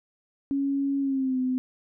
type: tone with pitch glide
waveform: sine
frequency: 277.2 to 255.7 Hz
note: C#4 to C4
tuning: 0 to -40 cents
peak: -23 dBFS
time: 0.51-1.58 s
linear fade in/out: 0 ms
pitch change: -140 cents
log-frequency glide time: 1-1.39 s
effects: none